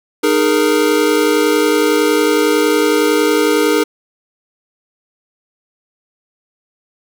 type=chord; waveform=square; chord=D# suspended fourth; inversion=none; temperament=equal with one note detuned; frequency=306.3 / 415.3 / 466.2 Hz; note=D#4 / G#4 / A#4; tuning=-27 / 0 / 0 cents; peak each=-16 dBFS; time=0.23-3.84 s; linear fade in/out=10 ms; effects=none